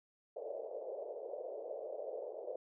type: band-pass noise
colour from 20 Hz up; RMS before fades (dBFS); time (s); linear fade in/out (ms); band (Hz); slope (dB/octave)
white; -44; 0.36-2.56; 5; 440 to 610; 48
effects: none